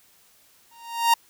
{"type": "tone with exponential growth", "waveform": "45% pulse", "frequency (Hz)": 930, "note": "A#5", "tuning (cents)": -4, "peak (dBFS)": -13, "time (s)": [0.71, 1.14], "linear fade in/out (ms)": 5, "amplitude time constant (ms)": 92, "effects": ["white hiss -58 dBFS RMS until 1.29 s"]}